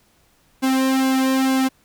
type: tone with flanger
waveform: sawtooth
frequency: 263.8 Hz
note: C4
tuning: 14 cents sharp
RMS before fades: -18 dBFS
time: 0.62-1.69 s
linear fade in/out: 20 ms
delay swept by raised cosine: 1.6 to 2.39 ms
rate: 2.2 Hz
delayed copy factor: -1
effects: pink hiss -59 dBFS RMS until 1.84 s